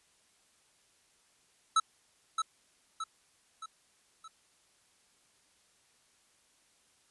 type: tone with echo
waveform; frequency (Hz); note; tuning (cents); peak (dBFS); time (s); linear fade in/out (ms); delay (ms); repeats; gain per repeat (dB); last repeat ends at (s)
square; 1307; E6; -15; -23; 1.76-1.8; 5; 620; 4; -6; 4.28
effects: white hiss -68 dBFS RMS until 7.1 s + resampled to 24000 Hz